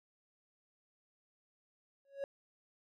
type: tone with exponential growth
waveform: triangle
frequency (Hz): 554.4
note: C#5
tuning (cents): 0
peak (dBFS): -31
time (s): 2.05-2.24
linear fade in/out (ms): 1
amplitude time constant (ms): 40
effects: none